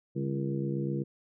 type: harmonic tone with a mistuned harmonic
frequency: 67.9 Hz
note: C#2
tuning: 35 cents flat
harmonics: 2 / 3 / 4 / 5 / 6 / 7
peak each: -32 / -35 / -42 / -35 / -44 / -41 dBFS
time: 0.15-1.04 s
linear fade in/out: 20 ms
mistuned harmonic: 2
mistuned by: +85 cents
effects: none